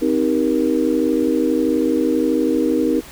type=chord; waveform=sine; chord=C minor seventh; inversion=none; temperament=just; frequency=261.6 / 314 / 392.4 / 470.9 Hz; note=C4 / Eb4 / G4 / Bb4; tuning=0 / +16 / +2 / +18 cents; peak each=-20 / -18 / -24 / -21 dBFS; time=0.01-3.01 s; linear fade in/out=20 ms; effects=pink hiss -39 dBFS RMS until 3.11 s